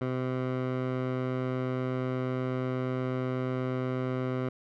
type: tone with low-pass filter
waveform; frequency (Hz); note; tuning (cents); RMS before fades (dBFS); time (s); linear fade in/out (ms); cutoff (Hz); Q
15% pulse; 128.3; C3; -34; -31; 0.01-4.49; 5; 1800; 0.65
effects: none